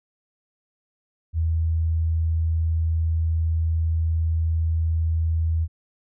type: tone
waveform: sine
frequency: 81.3 Hz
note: E2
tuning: 23 cents flat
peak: -19 dBFS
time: 1.33-5.68 s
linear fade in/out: 50 ms
effects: none

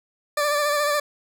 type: tone with vibrato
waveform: 20% pulse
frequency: 587.3 Hz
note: D5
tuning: in tune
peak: -15 dBFS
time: 0.37-1 s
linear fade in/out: 5 ms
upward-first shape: sine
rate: 14 Hz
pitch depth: 33 cents each way
effects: none

